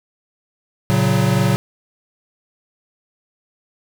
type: chord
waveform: square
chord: F# major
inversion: first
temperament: equal with one note detuned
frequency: 115.2 / 138.59 / 185 Hz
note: A#2 / C#3 / F#3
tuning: -20 / 0 / 0 cents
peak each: -19 dBFS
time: 0.9-1.56 s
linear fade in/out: 0 ms
effects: none